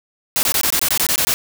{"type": "noise bursts", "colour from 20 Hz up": "white", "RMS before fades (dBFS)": -17, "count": 11, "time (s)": [0.36, 1.34], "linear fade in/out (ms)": 0, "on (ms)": 70, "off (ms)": 21, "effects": []}